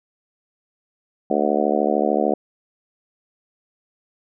harmonic tone, 73.42 Hz, D2, in tune, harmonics 3 / 4 / 5 / 6 / 7 / 8 / 9 / 10, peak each -25 / -25 / -25 / -25 / -25 / -25 / -25 / -25 dBFS, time 1.3-2.34 s, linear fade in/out 5 ms, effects none

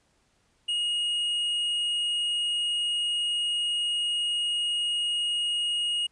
sine tone with tanh clipping, 2874 Hz, F7, 49 cents sharp, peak -26 dBFS, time 0.68-6.07 s, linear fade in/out 10 ms, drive 6 dB, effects pink hiss -68 dBFS RMS until 6.11 s + resampled to 22050 Hz

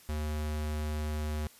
square tone, 75.9 Hz, D#2, 42 cents flat, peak -32 dBFS, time 0.09-1.47 s, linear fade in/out 0 ms, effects white hiss -57 dBFS RMS until 1.59 s + resampled to 32000 Hz

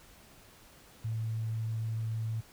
sine tone, 111.7 Hz, A2, 27 cents sharp, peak -31 dBFS, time 1.04-2.41 s, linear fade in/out 10 ms, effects pink hiss -57 dBFS RMS until 2.52 s

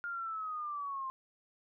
sine linear sweep, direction down, 1416 to 1046.5 Hz, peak -36 dBFS, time 0.04-1.1 s, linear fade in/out 0 ms, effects none

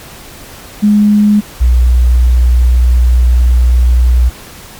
sine tone pair in turn, 208.4 / 61.12 Hz, G#3 / B1, +6 / -17 cents, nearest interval octave + major sixth, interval 2123 cents, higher first, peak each -4 dBFS, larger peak neither, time 0.82-1.41 / 1.6-4.3 s, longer second, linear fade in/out 20 ms, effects pink hiss -32 dBFS RMS until 4.79 s + MP3 96 kbps

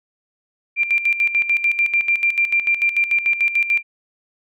sine tone with tremolo, 2374 Hz, D7, 18 cents sharp, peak -13 dBFS, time 0.76-3.83 s, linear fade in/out 50 ms, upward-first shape square, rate 6.8 Hz, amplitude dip 70%, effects none

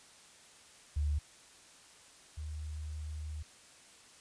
sine tone pair in turn, 73.7 / 76.61 Hz, D2 / D#2, +7 / -26 cents, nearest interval minor second, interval 67 cents, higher second, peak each -29 / -38 dBFS, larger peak first, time 0.96-1.19 / 2.37-3.43 s, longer second, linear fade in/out 10 ms, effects white hiss -58 dBFS RMS until 4.2 s + resampled to 22050 Hz

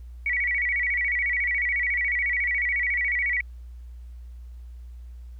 sine tone with vibrato, 2093 Hz, C7, in tune, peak -22 dBFS, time 0.26-3.41 s, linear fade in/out 2 ms, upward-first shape square, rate 14 Hz, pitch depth 120 cents each way, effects added 60 Hz sine -38 dBFS peak until 5.39 s + pink hiss -67 dBFS RMS until 5.39 s

